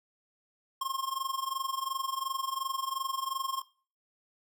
square tone with amplitude modulation, 1070 Hz, C6, 38 cents sharp, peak -29 dBFS, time 0.81-3.62 s, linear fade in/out 5 ms, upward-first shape sine, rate 22.8 Hz, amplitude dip 80%, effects noise-tail reverb RT60 0.4 s tail -19 dB re dry

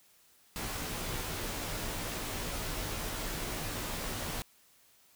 pink noise with comb filter, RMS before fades -37 dBFS, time 0.56-4.42 s, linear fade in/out 0 ms, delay 15 ms, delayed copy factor -0.55, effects white hiss -64 dBFS RMS until 5.15 s

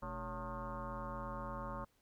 sine tone with frequency modulation, 560 Hz, C#5, 18 cents sharp, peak -40 dBFS, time 0.02-1.85 s, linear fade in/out 10 ms, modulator 171 Hz, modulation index 4.1, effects pink hiss -75 dBFS RMS until 2.01 s

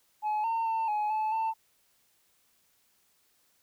sine tone with pitch steps, 850 / 910 / 898 / 843 / 866 / 892 Hz, G#5 / A#5 / A5 / G#5 / A5 / A5, +40 / -42 / +35 / +26 / -28 / +23 cents, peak -24 dBFS, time 0.22-1.54 s, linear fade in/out 50 ms, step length 220 ms, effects tanh soft clip ceiling -26 dBFS + white hiss -69 dBFS RMS until 3.62 s

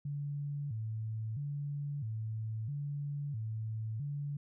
sine tone with vibrato, 125.9 Hz, B2, 34 cents sharp, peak -35 dBFS, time 0.05-4.37 s, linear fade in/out 5 ms, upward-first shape square, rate 0.76 Hz, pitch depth 230 cents each way, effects none

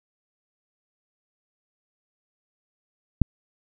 click, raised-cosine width 5 ms, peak -4 dBFS, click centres 3.217 s, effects none

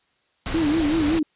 pink noise, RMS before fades -28 dBFS, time 0.46-1.19 s, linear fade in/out 0 ms
sine tone with vibrato, 310 Hz, D#4, 6 cents flat, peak -18 dBFS, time 0.54-1.23 s, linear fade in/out 5 ms, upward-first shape sine, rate 5.3 Hz, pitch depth 120 cents each way
effects white hiss -66 dBFS RMS until 1.35 s + resampled to 8000 Hz

